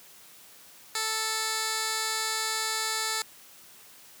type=tone with band-pass filter; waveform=15% pulse; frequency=440 Hz; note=A4; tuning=in tune; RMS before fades=-30 dBFS; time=0.95-3.22 s; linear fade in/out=2 ms; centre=6300 Hz; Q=0.69; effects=white hiss -52 dBFS RMS until 4.2 s + high-pass 100 Hz 12 dB/octave